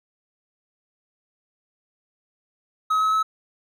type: tone with pitch steps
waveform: triangle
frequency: 1276 / 1285.6 / 1295.3 Hz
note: D#6 / E6 / E6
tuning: +43 / -44 / -31 cents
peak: -16 dBFS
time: 2.9-3.23 s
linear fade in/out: 10 ms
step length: 110 ms
effects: none